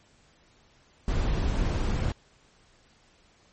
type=noise; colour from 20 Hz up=brown; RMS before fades=-26 dBFS; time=1.08-2.12 s; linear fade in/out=2 ms; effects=pink hiss -61 dBFS RMS until 3.52 s + MP3 32 kbps

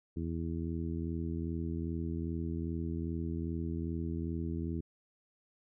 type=harmonic tone; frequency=82.5 Hz; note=E2; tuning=2 cents sharp; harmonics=1 / 2 / 3 / 4 / 5; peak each=-37 / -39 / -40 / -41 / -49 dBFS; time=0.16-4.81 s; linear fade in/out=10 ms; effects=none

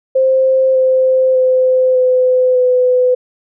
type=tone with pitch steps; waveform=sine; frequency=525 / 519.3 / 513.6 / 508 / 502.5 Hz; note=C5 / C5 / C5 / B4 / B4; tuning=+6 / -13 / -32 / +49 / +30 cents; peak=-8 dBFS; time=0.15-3.15 s; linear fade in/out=10 ms; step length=600 ms; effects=none

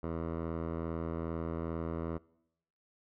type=tone with low-pass filter; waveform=10% pulse; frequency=82.41 Hz; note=E2; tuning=in tune; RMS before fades=-37 dBFS; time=0.03-2.18 s; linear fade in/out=5 ms; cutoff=1000 Hz; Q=1.2; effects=noise-tail reverb RT60 0.8 s tail -23 dB re dry

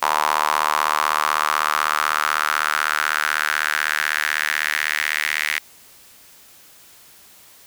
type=tone with high-pass filter sweep; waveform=sawtooth; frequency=76 Hz; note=D#2; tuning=40 cents flat; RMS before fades=-21 dBFS; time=0.02-5.59 s; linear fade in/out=5 ms; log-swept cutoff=960 to 2000 Hz; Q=4.1; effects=white hiss -48 dBFS RMS until 7.66 s

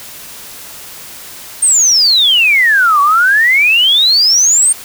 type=exponential two-way sweep; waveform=sine; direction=down then up; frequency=8870 to 1117 to 8870 Hz; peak=-6 dBFS; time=1.62-4.73 s; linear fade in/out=10 ms; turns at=3.01 s; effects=white hiss -31 dBFS RMS until 4.84 s

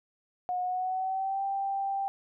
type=tone with pitch glide; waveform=sine; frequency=725 to 786.1 Hz; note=F#5 to G5; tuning=-35 to +5 cents; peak=-28 dBFS; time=0.49-2.08 s; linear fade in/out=0 ms; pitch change=+140 cents; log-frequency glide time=0.61-1.43 s; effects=none

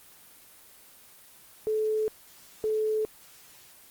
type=tone pair in turn; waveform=sine; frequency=433.1 / 433.1 Hz; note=A4 / A4; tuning=-27 / -27 cents; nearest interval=unison; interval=0 cents; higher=neither; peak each=-24 dBFS; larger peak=neither; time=1.67-2.08 / 2.64-3.05 s; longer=neither; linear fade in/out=0 ms; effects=white hiss -53 dBFS RMS until 3.9 s + Opus 24 kbps

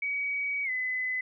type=tone with pitch glide; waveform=sine; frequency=2265 to 2018 Hz; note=C#7 to B6; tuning=+37 to +37 cents; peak=-28 dBFS; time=0.02-1.21 s; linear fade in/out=5 ms; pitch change=-200 cents; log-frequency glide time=0.64-0.7 s; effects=none

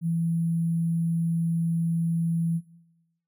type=tone with sample-and-hold; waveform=sine; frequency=166.5 Hz; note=E3; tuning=18 cents sharp; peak=-23 dBFS; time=0.01-2.61 s; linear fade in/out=50 ms; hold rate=11025 Hz; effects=noise-tail reverb RT60 0.9 s tail -18 dB re dry

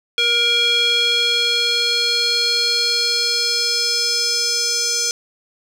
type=tone with band-pass filter sweep; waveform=square; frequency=472.7 Hz; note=A#4; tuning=24 cents sharp; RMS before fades=-18 dBFS; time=0.18-5.11 s; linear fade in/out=0 ms; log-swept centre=3100 to 5900 Hz; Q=4.1; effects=none

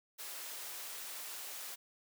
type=high-pass noise; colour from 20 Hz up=white; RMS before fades=-45 dBFS; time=0.18-1.76 s; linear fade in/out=20 ms; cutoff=430 Hz; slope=12 dB/octave; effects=none

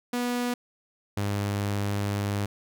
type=tone pair in turn; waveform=sawtooth; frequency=244.1 / 101.42 Hz; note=B3 / G#2; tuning=-20 / -41 cents; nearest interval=octave + minor third; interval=1521 cents; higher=first; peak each=-22 dBFS; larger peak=neither; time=0.13-0.54 / 1.17-2.46 s; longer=second; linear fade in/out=5 ms; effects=none

